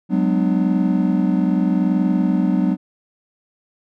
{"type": "chord", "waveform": "triangle", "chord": "G# half-diminished seventh", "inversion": "third", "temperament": "just", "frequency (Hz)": [186.89, 207.7, 249.2, 299], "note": ["F#3", "G#3", "B3", "D4"], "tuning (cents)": [18, 0, 16, 31], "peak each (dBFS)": [-16, -21, -19, -20], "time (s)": [0.09, 2.77], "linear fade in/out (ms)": 50, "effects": []}